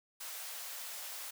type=high-pass noise; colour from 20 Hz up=white; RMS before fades=-44 dBFS; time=0.2-1.31 s; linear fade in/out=10 ms; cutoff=540 Hz; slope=24 dB/octave; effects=none